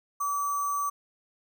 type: tone with sample-and-hold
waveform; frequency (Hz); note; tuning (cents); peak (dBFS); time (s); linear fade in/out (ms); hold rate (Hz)
sine; 1147; D6; -41; -26; 0.2-0.9; 10; 7350
effects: none